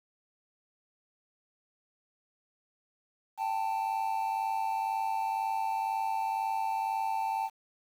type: tone pair together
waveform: triangle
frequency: 784 / 886 Hz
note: G5 / A5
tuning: 0 / +12 cents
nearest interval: major second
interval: 212 cents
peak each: -31 / -29 dBFS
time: 3.37-7.5 s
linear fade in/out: 50 ms
effects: 9-bit